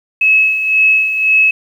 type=tone with tremolo; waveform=sine; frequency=2581 Hz; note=E7; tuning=37 cents flat; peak=-6 dBFS; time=0.21-1.51 s; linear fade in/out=5 ms; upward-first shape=sine; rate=1.9 Hz; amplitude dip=60%; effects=7-bit